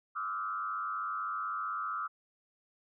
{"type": "tone with frequency modulation", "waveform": "sine", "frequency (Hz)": 1276, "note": "D#6", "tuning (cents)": 43, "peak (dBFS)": -33, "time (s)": [0.15, 2.08], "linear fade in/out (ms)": 20, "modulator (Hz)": 95.7, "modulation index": 1.2, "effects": []}